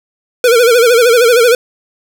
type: tone with vibrato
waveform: square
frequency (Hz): 475.5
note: A#4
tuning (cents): +34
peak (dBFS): -6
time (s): 0.44-1.55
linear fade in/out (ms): 2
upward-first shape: sine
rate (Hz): 13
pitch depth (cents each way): 100
effects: none